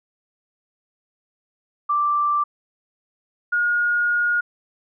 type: tone pair in turn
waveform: sine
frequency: 1174.7 / 1434.2 Hz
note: D6 / F6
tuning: 0 / +46 cents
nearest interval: minor third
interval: 346 cents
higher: second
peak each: -17 dBFS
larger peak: neither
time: 1.89-2.44 / 3.52-4.41 s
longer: second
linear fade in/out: 10 ms
effects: none